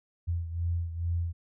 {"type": "beating tone pair", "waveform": "sine", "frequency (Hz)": [84.7, 87], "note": ["E2", "F2"], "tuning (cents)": [48, -6], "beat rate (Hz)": 2.3, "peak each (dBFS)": [-29, -35], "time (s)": [0.27, 1.33], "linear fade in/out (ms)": 20, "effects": []}